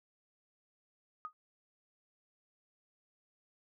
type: tone with exponential decay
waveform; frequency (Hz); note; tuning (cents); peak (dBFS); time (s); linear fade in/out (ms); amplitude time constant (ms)
sine; 1244.5; D#6; 0; -35; 1.25-1.33; 0; 17
effects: none